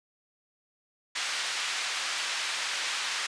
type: band-pass noise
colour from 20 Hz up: pink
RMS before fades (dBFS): -32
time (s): 1.15-3.27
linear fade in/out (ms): 10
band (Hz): 1600 to 6000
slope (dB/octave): 12
effects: resampled to 22050 Hz

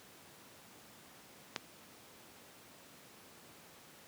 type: click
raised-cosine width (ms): 0.2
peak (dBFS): -17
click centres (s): 1.562
effects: pink hiss -57 dBFS RMS until 4.07 s + high-pass 150 Hz 12 dB/octave

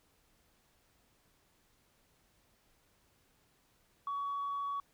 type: tone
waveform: sine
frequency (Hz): 1127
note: C#6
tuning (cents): +28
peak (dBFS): -33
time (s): 4.07-4.8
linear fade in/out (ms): 2
effects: tanh soft clip ceiling -31 dBFS + pink hiss -71 dBFS RMS until 4.93 s

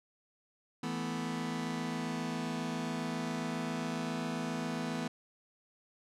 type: chord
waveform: sawtooth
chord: E suspended fourth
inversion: none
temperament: just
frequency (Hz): 164.81 / 219.8 / 247.2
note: E3 / A3 / B3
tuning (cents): 0 / -2 / +2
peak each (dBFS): -35 / -36 / -33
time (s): 0.83-5.08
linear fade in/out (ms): 5
effects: low-pass 8000 Hz 12 dB/octave

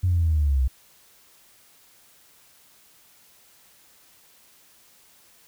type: linear sweep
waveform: sine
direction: down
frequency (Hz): 92.5 to 62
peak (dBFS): -17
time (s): 0.03-0.68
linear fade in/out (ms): 10
effects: tanh soft clip ceiling -13 dBFS + white hiss -56 dBFS RMS until 5.47 s

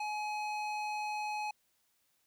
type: tone with band-pass filter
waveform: square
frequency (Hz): 844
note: G#5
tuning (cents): +28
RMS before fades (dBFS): -37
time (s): 0-1.51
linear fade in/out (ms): 5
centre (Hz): 1800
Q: 0.74
effects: white hiss -75 dBFS RMS until 2.26 s

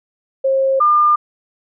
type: tone pair in turn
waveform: sine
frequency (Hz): 536 / 1203.3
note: C5 / D6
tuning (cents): +42 / +42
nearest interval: octave + major second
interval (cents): 1400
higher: second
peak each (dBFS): -12 / -9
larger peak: second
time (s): 0.44-0.8 / 0.8-1.16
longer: neither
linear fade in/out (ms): 10
effects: none

